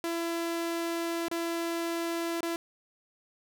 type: tone with dropouts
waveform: sawtooth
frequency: 336 Hz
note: E4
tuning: 33 cents sharp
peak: -26 dBFS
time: 0.04-2.56 s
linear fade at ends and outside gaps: 1 ms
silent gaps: 1.283-1.313 / 2.407-2.43 s
effects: none